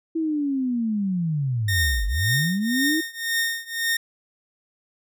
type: linear two-way sweep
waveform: sine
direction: down then up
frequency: 329.6 to 46.27 to 329.6 Hz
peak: -21 dBFS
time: 0.15-3.01 s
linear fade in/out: 10 ms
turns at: 2.06 s
type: tone with tremolo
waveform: sawtooth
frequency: 1838 Hz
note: A#6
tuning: 25 cents flat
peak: -16 dBFS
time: 1.68-3.97 s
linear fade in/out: 5 ms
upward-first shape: triangle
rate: 1.9 Hz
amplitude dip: 95%
effects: none